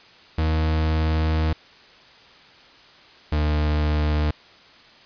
40% pulse tone pair in turn, 78.8 / 75.56 Hz, D#2 / D2, +23 / +50 cents, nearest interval minor second, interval 73 cents, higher first, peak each -18 dBFS, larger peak neither, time 0.38-1.53 / 3.32-4.31 s, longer first, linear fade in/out 5 ms, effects white hiss -49 dBFS RMS until 5.05 s + resampled to 11025 Hz

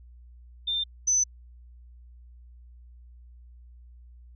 sine tone pair in turn, 3593 / 6043 Hz, A7 / F#8, +36 / +36 cents, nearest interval major sixth, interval 900 cents, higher second, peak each -25 / -20 dBFS, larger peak second, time 0.67-0.84 / 1.07-1.24 s, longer neither, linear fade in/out 10 ms, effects added 60 Hz sine -47 dBFS peak until 4.35 s

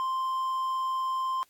triangle tone, 1046 Hz, C6, 1 cent flat, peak -25 dBFS, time 0-1.43 s, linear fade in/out 0 ms, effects white hiss -65 dBFS RMS until 1.49 s + AAC 64 kbps

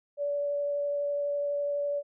sine tone with vibrato, 575 Hz, D5, 37 cents flat, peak -27 dBFS, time 0.17-2.03 s, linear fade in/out 50 ms, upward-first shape triangle, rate 12 Hz, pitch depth 9 cents each way, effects none

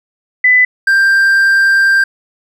sine / triangle tone pair in turn, 2000 / 1582.5 Hz, B6 / G6, +21 / +16 cents, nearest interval major third, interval 405 cents, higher first, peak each -5 dBFS, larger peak neither, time 0.44-0.65 / 0.87-2.04 s, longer second, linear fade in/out 5 ms, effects none

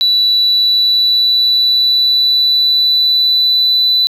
sine tone with pitch glide, 3951 to 3988 Hz, B7 to B7, 0 to +16 cents, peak -7 dBFS, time 0.01-4.07 s, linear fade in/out 0 ms, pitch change +16 cents, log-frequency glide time 0.47-3.92 s, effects tanh soft clip ceiling -5 dBFS + 8-bit

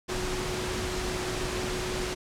sine tone in noise, 366.8 Hz, F#4, 15 cents flat, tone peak -34 dBFS, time 0.08-2.15 s, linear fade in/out 20 ms, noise pink, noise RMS -32 dBFS, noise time 0.08-2.15 s, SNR -5 dB, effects low-pass 8000 Hz 12 dB/octave

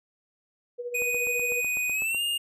sine tone with tremolo, 484.9 Hz, B4, 32 cents flat, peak -29 dBFS, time 0.78-1.62 s, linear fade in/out 20 ms, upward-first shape sine, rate 14 Hz, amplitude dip 65%
square tone with pitch glide, 2489 to 2826 Hz, D#7 to F7, 0 to +20 cents, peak -26 dBFS, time 0.94-2.38 s, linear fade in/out 10 ms, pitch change +220 cents, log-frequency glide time 1.91-2.22 s
click train, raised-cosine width 1 ms, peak -28 dBFS, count 10, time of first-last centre 1.02-2.146 s, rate 7.99 Hz
effects none

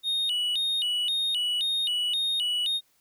triangle tone with vibrato, 3300 Hz, G#7, 12 cents flat, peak -23 dBFS, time 0.03-2.81 s, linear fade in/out 50 ms, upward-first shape square, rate 1.9 Hz, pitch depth 200 cents each way, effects white hiss -67 dBFS RMS until 3 s

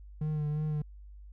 triangle tone with vibrato, 151.4 Hz, D#3, 47 cents flat, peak -27 dBFS, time 0.21-0.82 s, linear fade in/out 5 ms, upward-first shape sine, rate 2.9 Hz, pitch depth 30 cents each way, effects added 50 Hz sine -46 dBFS peak until 1.32 s

